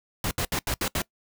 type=noise bursts at uneven times; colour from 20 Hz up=pink; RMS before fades=-27 dBFS; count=6; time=0.24-0.31 / 0.38-0.45 / 0.52-0.59 / 0.67-0.74 / 0.81-0.88 / 0.95-1.02 s; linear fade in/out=2 ms; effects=noise-tail reverb RT60 0.1 s tail -22 dB re dry